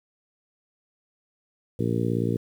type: harmonic tone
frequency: 58 Hz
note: A#1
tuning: 8 cents flat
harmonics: 2 / 3 / 4 / 5 / 6 / 7 / 8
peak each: -27 / -29 / -30 / -31 / -32 / -32 / -33 dBFS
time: 1.79-2.37 s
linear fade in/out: 5 ms
effects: 9-bit